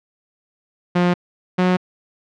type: tone pair in turn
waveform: sawtooth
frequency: 177.1 / 182.29 Hz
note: F3 / F#3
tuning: +24 / -26 cents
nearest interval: minor second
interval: 50 cents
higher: second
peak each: -10 dBFS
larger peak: neither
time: 0.95-1.14 / 1.58-1.77 s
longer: neither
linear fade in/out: 10 ms
effects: low-pass 3000 Hz 12 dB/octave